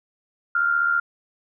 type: tone with amplitude modulation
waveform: sine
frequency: 1396.9 Hz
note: F6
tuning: in tune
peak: -15 dBFS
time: 0.55-1 s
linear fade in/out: 5 ms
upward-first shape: sine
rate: 75.3 Hz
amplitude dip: 60%
effects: none